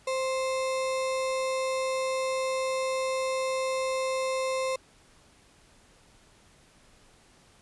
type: tone with sample-and-hold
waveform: sine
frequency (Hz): 523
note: C5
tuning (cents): -1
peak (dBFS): -26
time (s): 0.07-4.76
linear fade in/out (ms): 5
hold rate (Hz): 1575
effects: pink hiss -59 dBFS RMS until 7.61 s + resampled to 24000 Hz